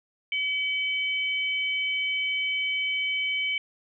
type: tone pair together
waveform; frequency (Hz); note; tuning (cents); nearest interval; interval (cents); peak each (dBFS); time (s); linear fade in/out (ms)
sine; 2283 / 3048; D7 / G7; -50 / -49; perfect fourth; 501; -26 / -30; 0.32-3.58; 2
effects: none